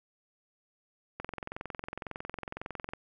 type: click train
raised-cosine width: 0.5 ms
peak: -22 dBFS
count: 39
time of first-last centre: 1.2-2.935 s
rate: 21.9 Hz
effects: none